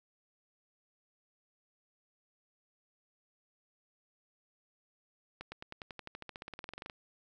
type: accelerating click train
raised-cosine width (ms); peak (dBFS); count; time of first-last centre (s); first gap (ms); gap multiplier
0.3; -27; 23; 5.41-6.898; 110; 0.95
effects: none